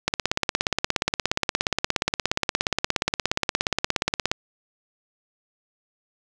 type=click train; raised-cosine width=0.2 ms; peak=-3 dBFS; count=73; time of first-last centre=0.08-4.315 s; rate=17 Hz; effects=none